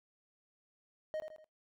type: tone with echo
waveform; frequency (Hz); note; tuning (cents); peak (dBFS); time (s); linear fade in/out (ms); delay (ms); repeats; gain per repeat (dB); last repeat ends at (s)
triangle; 622.3; D#5; 0; -33; 1.14-1.2; 0; 81; 3; -7; 1.443
effects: noise-tail reverb RT60 0.2 s tail -24 dB re dry